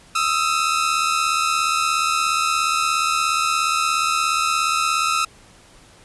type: tone pair together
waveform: sawtooth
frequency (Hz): 1263 / 1340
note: D#6 / E6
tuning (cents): +26 / +28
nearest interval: minor second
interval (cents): 102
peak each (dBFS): -17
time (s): 0.15-5.25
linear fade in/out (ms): 5
effects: pink hiss -49 dBFS RMS until 6.04 s + resampled to 24000 Hz